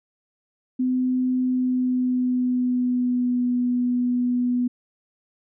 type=tone with pitch glide; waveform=sine; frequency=254.4 to 246.3 Hz; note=C4 to B3; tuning=-48 to -5 cents; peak=-19 dBFS; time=0.79-4.68 s; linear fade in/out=10 ms; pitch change=-57 cents; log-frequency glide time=1.41-3.47 s; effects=none